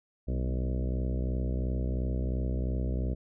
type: harmonic tone with a mistuned harmonic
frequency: 62.9 Hz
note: B1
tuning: 32 cents sharp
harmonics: 1 / 2 / 3 / 4 / 5 / 6 / 7 / 8 / 9 / 10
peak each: -29 / -35 / -39 / -41 / -43 / -45 / -46 / -47 / -48 / -49 dBFS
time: 0.27-3.15 s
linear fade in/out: 20 ms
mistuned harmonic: 3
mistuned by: +57 cents
effects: none